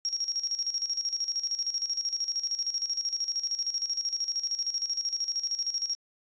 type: tone with tremolo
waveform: sine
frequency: 5590 Hz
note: F8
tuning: 1 cent sharp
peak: -26 dBFS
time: 0.05-5.95 s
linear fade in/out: 0 ms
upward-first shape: square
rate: 13 Hz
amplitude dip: 70%
effects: resampled to 16000 Hz